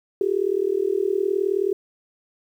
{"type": "tone with amplitude modulation", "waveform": "sine", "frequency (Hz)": 392, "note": "G4", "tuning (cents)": 0, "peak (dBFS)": -15, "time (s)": [0.21, 1.73], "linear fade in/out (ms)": 2, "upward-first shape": "sine", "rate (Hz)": 39.2, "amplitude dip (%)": 95, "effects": ["9-bit"]}